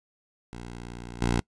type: tone with level steps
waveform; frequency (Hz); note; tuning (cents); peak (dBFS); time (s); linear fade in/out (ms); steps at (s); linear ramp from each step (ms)
10% pulse; 59.2; A#1; +27; -30 / -15; 0.53-1.4; 0; 1.21; 10
effects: noise-tail reverb RT60 0.1 s tail -24 dB re dry + resampled to 22050 Hz